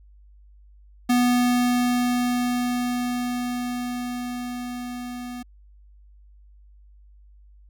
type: tone with level ramp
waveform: square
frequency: 245.6 Hz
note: B3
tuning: 9 cents flat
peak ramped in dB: -17 to -33 dBFS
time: 1.09-5.43 s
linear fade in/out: 10 ms
effects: added 50 Hz sine -48 dBFS peak until 7.69 s